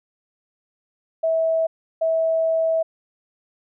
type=tone bursts at uneven times; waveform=sine; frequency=650 Hz; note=E5; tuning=24 cents flat; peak=-17 dBFS; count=2; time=1.23-1.67 / 2.01-2.83 s; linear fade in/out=10 ms; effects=none